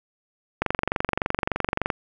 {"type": "click train", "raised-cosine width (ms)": 0.5, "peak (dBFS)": -7, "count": 31, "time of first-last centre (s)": [0.62, 1.902], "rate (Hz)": 23.4, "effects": []}